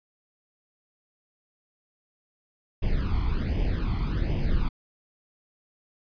brown noise with flanger, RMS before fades -25 dBFS, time 2.82-4.69 s, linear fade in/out 10 ms, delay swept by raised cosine 0.36 to 0.93 ms, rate 1.3 Hz, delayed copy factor +0.8, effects resampled to 11025 Hz

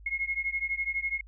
sine beating tone pair, 2158 / 2170 Hz, C#7 / C#7, -47 / -37 cents, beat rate 12 Hz, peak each -31 / -32 dBFS, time 0.06-1.21 s, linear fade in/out 5 ms, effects added 51 Hz sine -47 dBFS peak until 1.27 s

